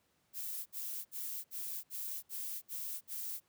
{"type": "noise bursts", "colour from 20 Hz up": "violet", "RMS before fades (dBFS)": -41, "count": 8, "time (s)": [0.33, 3.404], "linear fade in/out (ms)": 50, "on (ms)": 330, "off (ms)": 62, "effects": ["pink hiss -75 dBFS RMS until 3.48 s", "high-pass 80 Hz 12 dB/octave"]}